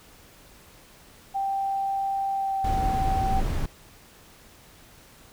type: tone with pitch glide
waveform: sine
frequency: 784 to 770.5 Hz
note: G5 to G5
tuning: 0 to -30 cents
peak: -24 dBFS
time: 1.34-3.41 s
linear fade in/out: 20 ms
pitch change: -30 cents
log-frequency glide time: 2.32-2.85 s
type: noise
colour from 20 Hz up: brown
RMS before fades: -26 dBFS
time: 2.64-3.66 s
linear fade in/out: 5 ms
effects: pink hiss -52 dBFS RMS until 5.32 s